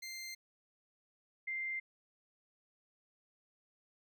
20% pulse / sine tone pair in turn, 2093 / 2093 Hz, C7 / C7, 0 / 0 cents, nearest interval unison, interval 0 cents, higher neither, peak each -38 / -36 dBFS, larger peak second, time 0.02-0.35 / 1.47-1.8 s, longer neither, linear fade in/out 10 ms, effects none

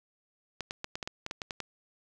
clicks, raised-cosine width 0.2 ms, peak -18 dBFS, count 11, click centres 0.607 / 0.709 / 0.844 / 0.955 / 1.028 / 1.075 / 1.264 / 1.311 / 1.418 / 1.508 / 1.603 s, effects none

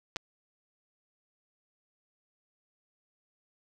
clicks, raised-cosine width 0.2 ms, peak -16 dBFS, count 2, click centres 0.161 / 0.167 s, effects none

